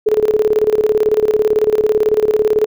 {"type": "tone with tremolo", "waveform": "sine", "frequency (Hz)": 428.6, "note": "A4", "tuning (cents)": -45, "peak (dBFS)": -8, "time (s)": [0.06, 2.66], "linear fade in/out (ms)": 10, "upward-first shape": "square", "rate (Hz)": 18, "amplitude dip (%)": 75, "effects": []}